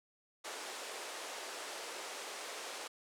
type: band-pass noise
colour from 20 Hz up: pink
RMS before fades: -45 dBFS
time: 0.44-2.88 s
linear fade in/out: 10 ms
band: 400 to 9700 Hz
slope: 24 dB/octave
effects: none